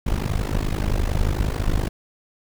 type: noise with amplitude modulation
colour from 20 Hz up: brown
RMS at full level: -18 dBFS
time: 0.06-1.89 s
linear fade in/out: 10 ms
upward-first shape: sine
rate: 51.4 Hz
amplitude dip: 90%
effects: none